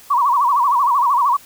sine tone with vibrato, 1043 Hz, C6, 6 cents flat, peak -12 dBFS, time 0.1-1.37 s, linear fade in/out 10 ms, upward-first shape sine, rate 13 Hz, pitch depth 180 cents each way, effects white hiss -44 dBFS RMS until 1.45 s

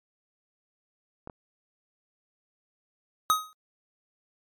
clicks, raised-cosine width 1 ms, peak -26 dBFS, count 2, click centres 1.274 / 1.298 s
square tone with exponential decay, 1259 Hz, D#6, 20 cents sharp, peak -17 dBFS, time 3.3-3.53 s, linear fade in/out 0 ms, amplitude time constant 50 ms
effects MP3 96 kbps

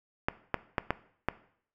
clicks, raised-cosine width 0.5 ms, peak -11 dBFS, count 5, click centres 0.285 / 0.543 / 0.782 / 0.906 / 1.286 s, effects noise-tail reverb RT60 0.6 s tail -17 dB re dry

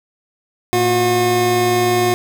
25% pulse tone pair together, 113.39 / 360 Hz, A#2 / F#4, -47 / -47 cents, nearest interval octave + minor sixth, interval 2000 cents, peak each -18 / -10 dBFS, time 0.73-2.14 s, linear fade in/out 0 ms, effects none

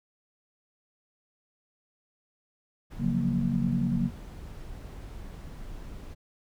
brown noise, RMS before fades -41 dBFS, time 2.9-6.15 s, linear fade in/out 20 ms
sine chord, Gb major seventh, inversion second, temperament equal, 138.59 / 174.61 / 185 / 233.1 Hz, Db3 / F3 / Gb3 / Bb3, 0 / 0 / 0 / 0 cents, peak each -30 / -32 / -30 / -28 dBFS, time 2.98-4.11 s, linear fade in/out 50 ms
effects none

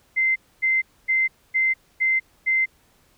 sine tone bursts, 2076 Hz, C7, 14 cents flat, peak -17 dBFS, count 6, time 0.16-2.66 s, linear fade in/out 20 ms, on 200 ms, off 260 ms, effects pink hiss -60 dBFS RMS until 3.17 s

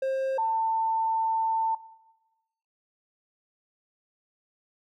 triangle / sine tone pair in turn, 532 / 894.7 Hz, C5 / A5, +29 / +29 cents, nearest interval major sixth, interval 900 cents, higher second, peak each -23 dBFS, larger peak neither, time 0.02-0.38 / 0.38-1.75 s, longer second, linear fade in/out 5 ms, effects noise-tail reverb RT60 1.0 s tail -17 dB re dry

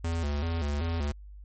square tone with vibrato, 77.78 Hz, D#2, in tune, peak -28 dBFS, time 0.04-1.12 s, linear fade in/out 5 ms, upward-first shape square, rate 2.6 Hz, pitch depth 120 cents each way, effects added 50 Hz sine -43 dBFS peak until 1.44 s + MP3 32 kbps

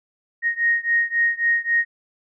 sine beating tone pair, 1864.7 / 1868.4 Hz, A#6 / A#6, 0 / +3 cents, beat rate 3.7 Hz, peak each -20 / -21 dBFS, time 0.42-1.85 s, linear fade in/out 50 ms, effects none

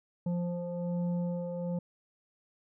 sine tone with frequency modulation, 174.4 Hz, F3, 2 cents flat, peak -30 dBFS, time 0.26-1.79 s, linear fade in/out 5 ms, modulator 350 Hz, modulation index 0.89, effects none

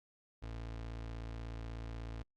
30% pulse tone, 56.4 Hz, A1, 44 cents sharp, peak -39 dBFS, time 0.42-2.23 s, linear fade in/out 10 ms, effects low-pass 5000 Hz 12 dB/octave + Opus 48 kbps

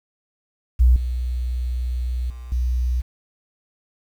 sine tone with level steps, 61.6 Hz, B1, 4 cents flat, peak -10 / -21 / -32 / -18 dBFS, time 0.79-3.02 s, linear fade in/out 20 ms, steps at 0.96 / 2.3 / 2.52 s, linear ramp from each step 2 ms, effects 8-bit

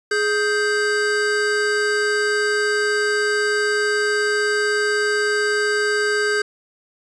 square tone pair together, 418.3 / 1571 Hz, G#4 / G6, +12 / +3 cents, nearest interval octave + major seventh, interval 2291 cents, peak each -21 dBFS, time 0.11-6.42 s, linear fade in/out 5 ms, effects resampled to 22050 Hz + 9-bit

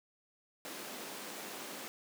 pink high-pass noise, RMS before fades -45 dBFS, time 0.65-1.88 s, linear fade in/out 0 ms, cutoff 220 Hz, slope 24 dB/octave, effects none

